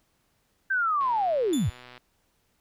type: linear sweep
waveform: sine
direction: down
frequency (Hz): 1584 to 65.41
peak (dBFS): -22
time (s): 0.7-1.7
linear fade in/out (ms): 10
type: click train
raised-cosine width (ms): 0.3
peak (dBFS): -30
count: 121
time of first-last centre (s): 1.01-1.978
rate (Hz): 124
type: tone with exponential decay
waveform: 20% pulse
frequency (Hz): 3500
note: A7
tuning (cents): -10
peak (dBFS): -25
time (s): 1.53-1.84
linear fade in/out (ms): 2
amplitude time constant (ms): 66
effects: pink hiss -70 dBFS RMS until 2.6 s